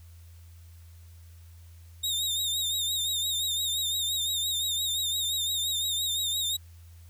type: tone with vibrato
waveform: sawtooth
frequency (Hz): 3700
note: A#7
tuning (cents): -14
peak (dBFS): -24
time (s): 2.03-6.57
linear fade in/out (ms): 10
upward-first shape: sine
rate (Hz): 5.8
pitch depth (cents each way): 64
effects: added 84 Hz sine -47 dBFS peak until 7.09 s + white hiss -62 dBFS RMS until 7.09 s